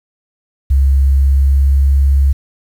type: tone with pitch glide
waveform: sine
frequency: 68.1 to 68.89 Hz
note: C#2 to C#2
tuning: -30 to -10 cents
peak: -7 dBFS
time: 0.7-2.33 s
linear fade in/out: 10 ms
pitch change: +20 cents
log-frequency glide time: 1.04-1.9 s
effects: 7-bit